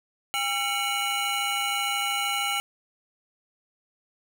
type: tone cluster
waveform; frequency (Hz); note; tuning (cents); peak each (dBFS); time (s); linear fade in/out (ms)
square; 806 / 1352 / 2230 / 2859 / 2972; G5 / E6 / C#7 / F7 / F#7; +48 / +43 / +10 / +40 / +7; -32 / -33 / -31 / -33 / -33; 0.34-2.6; 0
effects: none